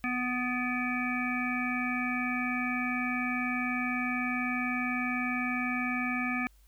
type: harmonic tone with a mistuned harmonic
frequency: 248.2 Hz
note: B3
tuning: 9 cents sharp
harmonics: 1 / 3 / 5 / 7 / 9 / 10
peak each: -32 / -39 / -38 / -37 / -34 / -42 dBFS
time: 0.04-6.47 s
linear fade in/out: 0 ms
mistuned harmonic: 9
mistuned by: +49 cents
effects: added 50 Hz sine -57 dBFS peak until 6.67 s + white hiss -68 dBFS RMS until 6.67 s